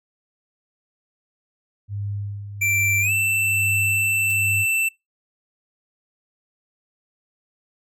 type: tone with tremolo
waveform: sine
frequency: 101.5 Hz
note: G#2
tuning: 39 cents flat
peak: -24 dBFS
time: 1.88-4.66 s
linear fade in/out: 50 ms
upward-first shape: sine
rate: 1.2 Hz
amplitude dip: 60%
type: tone with pitch glide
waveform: square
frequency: 2349 to 2667 Hz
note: D7 to E7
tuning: 0 to +20 cents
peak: -19 dBFS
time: 2.61-4.89 s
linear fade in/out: 10 ms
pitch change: +220 cents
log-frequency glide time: 3.01-3.12 s
type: noise with exponential decay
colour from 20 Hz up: blue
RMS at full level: -34 dBFS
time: 4.3-4.38 s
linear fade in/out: 1 ms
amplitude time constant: 17 ms
effects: noise-tail reverb RT60 0.2 s tail -26 dB re dry